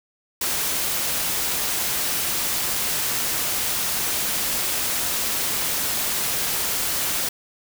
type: noise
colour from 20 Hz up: white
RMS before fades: -24 dBFS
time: 0.41-7.29 s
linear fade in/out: 5 ms
effects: none